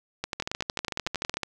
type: two click trains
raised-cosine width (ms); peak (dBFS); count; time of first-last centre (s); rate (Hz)
0.2; -12 / -12; 14 / 14; 0.24-1.433 / 0.4-1.37; 10.9 / 13.4
effects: none